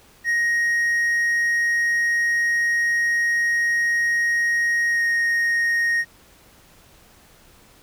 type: tone with pitch glide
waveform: triangle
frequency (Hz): 1876 to 1864.1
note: A#6 to A#6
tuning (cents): +11 to -1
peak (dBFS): -16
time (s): 0.24-6.05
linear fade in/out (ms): 50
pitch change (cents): -12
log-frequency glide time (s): 4.9-5.02
effects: pink hiss -52 dBFS RMS until 7.82 s